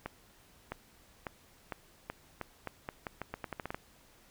accelerating click train, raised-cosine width 0.5 ms, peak -22 dBFS, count 17, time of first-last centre 0.06-3.745 s, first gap 660 ms, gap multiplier 0.83, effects pink hiss -62 dBFS RMS until 4.3 s

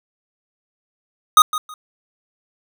square tone with echo, 1244.5 Hz, D#6, in tune, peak -6 dBFS, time 1.37-1.42 s, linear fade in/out 2 ms, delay 160 ms, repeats 2, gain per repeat -14 dB, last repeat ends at 1.74 s, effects none

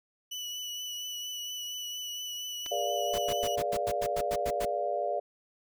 30% pulse tone with vibrato, 2960 Hz, F#7, in tune, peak -33 dBFS, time 0.31-3.56 s, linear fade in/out 10 ms, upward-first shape triangle, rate 4.3 Hz, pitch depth 24 cents each way
clicks, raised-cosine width 0.2 ms, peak -25 dBFS, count 2, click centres 2.661 / 2.664 s
sine chord, G# diminished seventh, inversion none, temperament equal with one note detuned, 415.3 / 482.9 / 587.3 / 698.5 Hz, G#4 / B4 / D5 / F5, 0 / -39 / 0 / 0 cents, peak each -37 / -37 / -32 / -32 dBFS, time 2.71-5.2 s, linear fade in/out 10 ms
pink noise bursts, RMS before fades -37 dBFS, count 11, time 3.13-4.655 s, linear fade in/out 10 ms, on 55 ms, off 92 ms
effects none

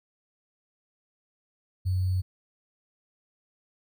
sine tone with sample-and-hold, 92.5 Hz, F#2, in tune, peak -23 dBFS, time 1.85-2.22 s, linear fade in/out 20 ms, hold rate 4410 Hz, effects none

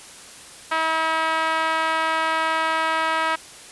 5% pulse tone with band-pass filter, 321.1 Hz, E4, 45 cents flat, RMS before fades -22 dBFS, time 0.71-3.36 s, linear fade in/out 10 ms, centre 1100 Hz, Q 1.4, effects white hiss -42 dBFS RMS until 3.71 s + resampled to 24000 Hz

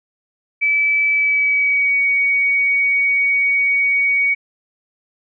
sine tone with pitch glide, 2304 to 2246 Hz, D7 to C#7, -34 to +22 cents, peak -13 dBFS, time 0.61-4.35 s, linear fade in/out 20 ms, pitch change -44 cents, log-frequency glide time 1.11-2.03 s, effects none

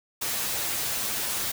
white noise with comb filter, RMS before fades -29 dBFS, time 0.21-1.52 s, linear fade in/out 10 ms, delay 8.8 ms, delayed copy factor +0.75, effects none

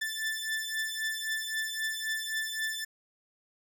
sawtooth beating tone pair, 1760 / 1763.8 Hz, A6 / A6, 0 / +4 cents, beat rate 3.8 Hz, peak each -31 dBFS, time 0.01-2.85 s, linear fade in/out 10 ms, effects none

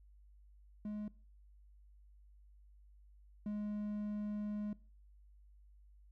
triangle tone pair in turn, 210 / 208.7 Hz, G#3 / G#3, +19 / +9 cents, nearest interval unison, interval 10 cents, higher first, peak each -37 / -35 dBFS, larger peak second, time 0.85-1.08 / 3.46-4.73 s, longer second, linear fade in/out 2 ms, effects noise-tail reverb RT60 0.4 s tail -22 dB re dry + added 50 Hz sine -59 dBFS peak until 6.11 s

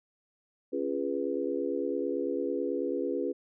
sine chord, C# dominant seventh, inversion none, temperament equal with one note detuned, 277.2 / 346.2 / 415.3 / 493.9 Hz, C#4 / E#4 / G#4 / B4, 0 / -15 / 0 / 0 cents, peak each -34 dBFS, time 0.72-3.33 s, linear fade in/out 20 ms, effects none

